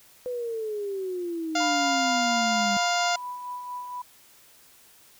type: exponential sweep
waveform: sine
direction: down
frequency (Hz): 503 to 200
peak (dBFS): -28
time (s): 0.26-2.77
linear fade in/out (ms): 0
type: harmonic tone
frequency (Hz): 701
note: F5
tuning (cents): +6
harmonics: 1 / 2 / 3 / 4 / 5 / 6 / 7 / 8 / 9 / 10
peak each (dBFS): -25 / -29 / -33 / -34 / -35 / -37 / -34 / -40 / -39 / -36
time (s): 1.55-3.16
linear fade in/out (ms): 5
type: tone with tremolo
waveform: sine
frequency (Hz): 987.8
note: B5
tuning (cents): 0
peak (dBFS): -31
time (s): 1.6-4.02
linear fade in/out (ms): 5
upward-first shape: sine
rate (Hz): 4.3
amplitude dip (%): 40
effects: white hiss -55 dBFS RMS until 5.19 s